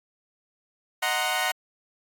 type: chord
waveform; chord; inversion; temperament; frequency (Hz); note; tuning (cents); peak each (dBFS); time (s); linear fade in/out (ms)
15% pulse; C half-diminished seventh; first; equal with one note detuned; 622.3 / 740 / 932.3 / 1050.1; Eb5 / Gb5 / Bb5 / C6; 0 / 0 / 0 / +6; -26 / -20 / -24 / -25; 1.02-1.52; 10
effects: AAC 64 kbps